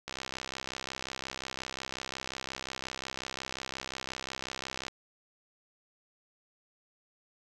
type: click train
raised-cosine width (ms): 0.2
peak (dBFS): -19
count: 316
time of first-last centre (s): 0.08-4.882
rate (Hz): 65.6
effects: none